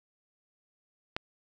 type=click; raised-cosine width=0.3 ms; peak=-15 dBFS; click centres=1.165 s; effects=none